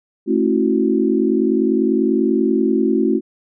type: chord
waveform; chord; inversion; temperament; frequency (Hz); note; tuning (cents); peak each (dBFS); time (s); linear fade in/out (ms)
sine; F# minor seventh; first; equal with one note detuned; 220 / 270.1 / 329.6 / 370; A3 / C#4 / E4 / F#4; 0 / -45 / 0 / 0; -19; 0.26-3.21; 50
effects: none